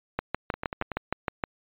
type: two click trains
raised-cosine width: 0.5 ms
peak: -17 / -11 dBFS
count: 5 / 9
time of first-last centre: 0.54-0.917 / 0.19-1.438 s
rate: 10.6 / 6.41 Hz
effects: resampled to 8000 Hz